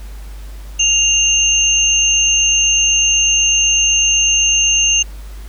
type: tone pair together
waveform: sine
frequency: 2794 / 6334 Hz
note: F7 / G8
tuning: 0 / +17 cents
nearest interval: octave + major second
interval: 1417 cents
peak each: -13 dBFS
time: 0.79-5.03 s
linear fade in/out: 10 ms
effects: added 50 Hz sine -28 dBFS peak until 5.48 s + pink hiss -43 dBFS RMS until 5.48 s